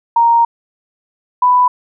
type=tone pair in turn; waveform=sine; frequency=932.3 / 992.7 Hz; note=A#5 / B5; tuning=0 / +9 cents; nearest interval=minor second; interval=109 cents; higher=second; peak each=-7 dBFS; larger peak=neither; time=0.16-0.45 / 1.42-1.68 s; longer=first; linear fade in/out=5 ms; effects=none